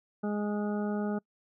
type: harmonic tone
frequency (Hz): 207.7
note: G#3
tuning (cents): 0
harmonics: 1 / 2 / 3 / 4 / 6 / 7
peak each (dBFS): -30 / -36 / -40 / -42 / -46 / -47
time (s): 0.23-1.19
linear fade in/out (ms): 10
effects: noise-tail reverb RT60 0.1 s tail -26 dB re dry